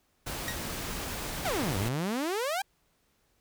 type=noise; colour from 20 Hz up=pink; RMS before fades=-36 dBFS; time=0.26-1.89 s; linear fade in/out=10 ms
type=tone with exponential decay; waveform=sawtooth; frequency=1888 Hz; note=A#6; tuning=22 cents sharp; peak=-26 dBFS; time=0.48-0.6 s; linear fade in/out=0 ms; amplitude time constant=25 ms
type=exponential two-way sweep; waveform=sawtooth; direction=down then up; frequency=819 to 90.4 to 819 Hz; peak=-25 dBFS; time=1.45-2.62 s; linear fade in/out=5 ms; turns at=1.77 s
effects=pink hiss -71 dBFS RMS until 3.4 s